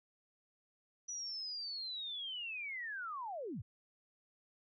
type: linear sweep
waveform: sine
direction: down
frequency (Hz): 5920 to 72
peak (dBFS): -40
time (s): 1.08-3.62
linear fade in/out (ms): 10
effects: none